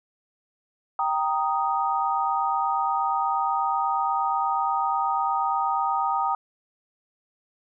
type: chord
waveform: sine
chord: Eb major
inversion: first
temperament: equal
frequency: 784 / 932.3 / 1244.5 Hz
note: G5 / Bb5 / Eb6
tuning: 0 / 0 / 0 cents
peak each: -26 dBFS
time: 0.99-6.35 s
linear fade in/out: 2 ms
effects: none